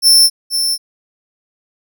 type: tone with echo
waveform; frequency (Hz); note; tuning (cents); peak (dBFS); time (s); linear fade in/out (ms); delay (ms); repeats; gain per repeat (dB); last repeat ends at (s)
sawtooth; 5360; E8; +28; -3; 0.02-0.3; 50; 480; 1; -8; 0.78
effects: none